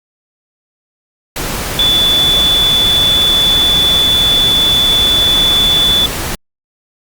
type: tone in noise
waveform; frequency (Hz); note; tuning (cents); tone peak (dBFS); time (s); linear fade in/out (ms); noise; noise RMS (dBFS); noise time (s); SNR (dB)
sine; 3469; A7; -25; -8; 1.79-6.06; 2; pink; -19; 1.36-6.35; +8
effects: Opus 48 kbps

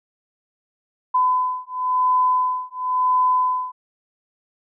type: beating tone pair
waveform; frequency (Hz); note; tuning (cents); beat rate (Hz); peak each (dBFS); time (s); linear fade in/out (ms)
sine; 1009 / 1009.96; B5 / B5; +37 / +38; 0.96; -20; 1.14-3.72; 10
effects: none

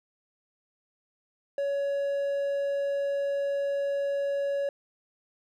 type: tone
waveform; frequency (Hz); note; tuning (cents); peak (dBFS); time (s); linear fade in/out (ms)
triangle; 561; C#5; +21; -24; 1.58-4.69; 2
effects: none

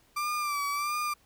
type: tone with vibrato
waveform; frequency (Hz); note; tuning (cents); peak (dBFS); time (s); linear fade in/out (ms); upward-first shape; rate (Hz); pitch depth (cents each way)
35% pulse; 1174.7; D6; 0; -27; 0.16-1.14; 10; sine; 1.5; 53
effects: pink hiss -64 dBFS RMS until 1.25 s

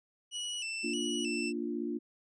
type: tone with vibrato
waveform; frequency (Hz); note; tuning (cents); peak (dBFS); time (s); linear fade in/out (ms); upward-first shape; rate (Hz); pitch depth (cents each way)
sawtooth; 2794; F7; 0; -32; 0.31-1.53; 50; square; 1.6; 81
type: chord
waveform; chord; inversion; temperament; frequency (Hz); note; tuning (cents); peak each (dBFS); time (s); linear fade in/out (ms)
sine; Bb major; none; equal; 233.1 / 293.7 / 349.2; Bb3 / D4 / F4; 0 / 0 / 0; -37; 0.83-1.99; 20
effects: resampled to 22050 Hz

